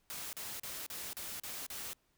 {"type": "noise bursts", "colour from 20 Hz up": "white", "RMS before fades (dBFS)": -43, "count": 7, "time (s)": [0.1, 1.932], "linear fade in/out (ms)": 0, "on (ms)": 230, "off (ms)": 37, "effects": ["pink hiss -75 dBFS RMS until 2.17 s"]}